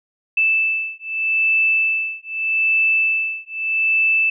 sine beating tone pair, 2637 / 2637.81 Hz, E7 / E7, 0 / +1 cents, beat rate 0.81 Hz, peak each -19 dBFS, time 0.37-4.3 s, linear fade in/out 5 ms, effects none

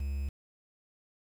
triangle tone with quantisation, 69.5 Hz, C#2, 5 cents sharp, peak -29 dBFS, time 0-0.29 s, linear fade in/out 5 ms, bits 9, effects none

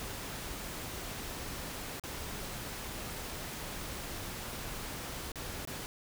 pink noise with dropouts, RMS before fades -41 dBFS, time 0-5.86 s, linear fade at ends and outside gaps 0 ms, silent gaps 1.997-2.037 / 5.318-5.357 / 5.651-5.674 s, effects none

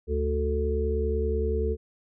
harmonic tone with a mistuned harmonic, 73.7 Hz, D2, 7 cents sharp, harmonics 1 / 3 / 5 / 6, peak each -26 / -36 / -33 / -28 dBFS, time 0.07-1.77 s, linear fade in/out 50 ms, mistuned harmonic 5, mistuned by +16 cents, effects none

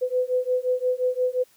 sine beating tone pair, 501 / 506.7 Hz, B4 / B4, +25 / +44 cents, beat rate 5.7 Hz, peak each -24 dBFS, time 0.01-1.44 s, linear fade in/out 20 ms, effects white hiss -59 dBFS RMS until 1.56 s

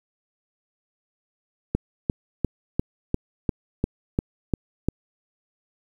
click train, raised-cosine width 3 ms, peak -8 dBFS, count 10, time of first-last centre 1.75-4.886 s, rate 2.87 Hz, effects 8-bit

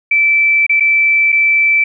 sine tone with dropouts, 2324 Hz, D7, 19 cents flat, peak -8 dBFS, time 0.11-1.84 s, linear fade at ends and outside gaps 5 ms, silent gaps 0.666-0.694 / 0.799-0.805 / 1.321-1.325 s, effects none

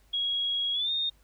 sine tone with pitch glide, 3310 to 3673 Hz, G#7 to A#7, -6 to -26 cents, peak -26 dBFS, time 0.13-1.1 s, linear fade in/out 10 ms, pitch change +180 cents, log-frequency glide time 0.73-0.91 s, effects added 50 Hz sine -60 dBFS peak until 1.23 s + pink hiss -66 dBFS RMS until 1.23 s

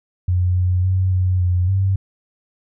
sine tone with pitch steps, 90.2 / 90.7 / 93.4 / 91.9 / 89.8 / 96.4 Hz, F#2 / F#2 / F#2 / F#2 / F2 / G2, -44 / -34 / +17 / -11 / +49 / -28 cents, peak -14 dBFS, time 0.28-1.96 s, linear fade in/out 5 ms, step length 280 ms, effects none

